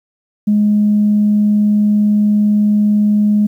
sine tone, 208.9 Hz, G#3, 10 cents sharp, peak -8 dBFS, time 0.47-3.47 s, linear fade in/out 10 ms, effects tanh soft clip ceiling -4 dBFS + 8-bit

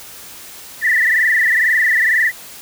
sine tone with frequency modulation, 1878 Hz, A#6, 12 cents sharp, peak -11 dBFS, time 0.81-2.32 s, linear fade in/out 50 ms, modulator 22.1 Hz, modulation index 5.8, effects white hiss -36 dBFS RMS until 2.61 s

